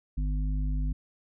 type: harmonic tone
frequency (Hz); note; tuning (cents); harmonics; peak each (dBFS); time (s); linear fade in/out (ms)
50.6; G#1; -44; 1 / 3 / 5; -26 / -36 / -40; 0.17-0.93; 10
effects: none

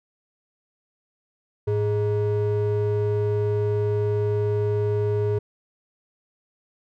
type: ring-modulated tone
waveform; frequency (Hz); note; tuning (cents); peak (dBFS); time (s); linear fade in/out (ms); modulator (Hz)
triangle; 261.6; C4; 0; -15; 1.67-5.39; 10; 155
effects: none

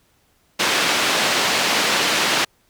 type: band-pass noise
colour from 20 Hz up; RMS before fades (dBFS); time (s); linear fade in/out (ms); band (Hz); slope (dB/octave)
white; -19; 0.59-2.45; 10; 200 to 3900; 12
effects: pink hiss -61 dBFS RMS until 2.69 s

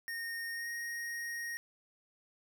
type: tone with pitch glide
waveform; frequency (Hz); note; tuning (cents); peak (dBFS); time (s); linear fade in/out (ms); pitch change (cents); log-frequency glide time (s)
square; 1845 to 1869.7; A#6 to A#6; -18 to +5; -38; 0.08-1.57; 0; +23; 0.52-0.69
effects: none

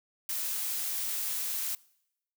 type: noise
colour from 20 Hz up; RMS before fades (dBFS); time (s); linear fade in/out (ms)
blue; -33; 0.29-1.75; 2
effects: noise-tail reverb RT60 0.8 s tail -23 dB re dry

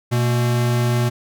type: tone pair together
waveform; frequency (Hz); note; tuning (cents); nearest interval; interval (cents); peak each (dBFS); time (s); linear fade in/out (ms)
square; 121.42 / 230; B2 / A#3; -29 / -23; major seventh; 1106; -17 / -27; 0.11-1.1; 20
effects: none

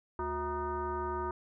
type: tone with frequency modulation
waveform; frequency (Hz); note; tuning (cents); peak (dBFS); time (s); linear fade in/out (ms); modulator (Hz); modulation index
sine; 652; E5; -19; -32; 0.19-1.31; 2; 289; 2.1
effects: none

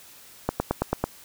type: click train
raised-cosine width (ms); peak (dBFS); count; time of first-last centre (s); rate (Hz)
1; -8; 6; 0.49-1.04; 9.09
effects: white hiss -49 dBFS RMS until 1.24 s

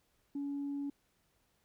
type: tone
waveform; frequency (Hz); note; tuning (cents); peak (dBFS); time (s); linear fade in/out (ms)
sine; 282.7; C#4; +34; -34; 0.35-0.9; 5
effects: tanh soft clip ceiling -32 dBFS + pink hiss -75 dBFS RMS until 1.64 s

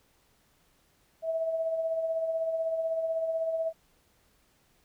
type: tone with tremolo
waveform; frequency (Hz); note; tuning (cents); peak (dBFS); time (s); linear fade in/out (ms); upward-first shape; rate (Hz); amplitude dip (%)
sine; 651; E5; -22; -25; 1.22-3.73; 50; triangle; 16; 50
effects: pink hiss -67 dBFS RMS until 4.84 s

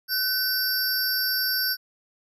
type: tone cluster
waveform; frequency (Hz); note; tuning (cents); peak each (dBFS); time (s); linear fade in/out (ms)
sine; 1518 / 4698 / 5390 / 11670; F#6 / D8 / E8 / F#9; +44 / 0 / +38 / -25; -28; 0.08-1.77; 50
effects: none

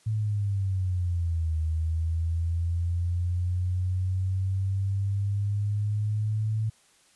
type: exponential two-way sweep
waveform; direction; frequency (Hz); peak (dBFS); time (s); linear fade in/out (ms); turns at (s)
sine; down then up; 110 to 79 to 110; -24; 0.06-6.7; 10; 1.57
effects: white hiss -61 dBFS RMS until 7.15 s + resampled to 24000 Hz

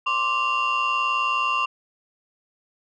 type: tone cluster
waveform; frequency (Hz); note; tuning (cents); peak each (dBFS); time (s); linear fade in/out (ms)
sine; 1050 / 1169 / 2771; C6 / D6 / F7; +6 / -8 / -14; -23; 0.06-1.66; 10
effects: tanh soft clip ceiling -16 dBFS

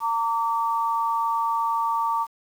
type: tone pair together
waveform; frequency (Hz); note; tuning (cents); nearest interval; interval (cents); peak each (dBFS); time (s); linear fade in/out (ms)
sine; 914 / 1154.4; A#5 / D6; -34 / -30; major third; 404; -23 / -25; 0-2.27; 50
effects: 8-bit

